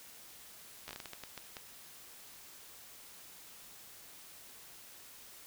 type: slowing click train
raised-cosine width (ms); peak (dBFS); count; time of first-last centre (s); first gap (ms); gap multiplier
0.2; -26; 11; 0.88-1.568; 12; 1.36
effects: white hiss -54 dBFS RMS until 5.46 s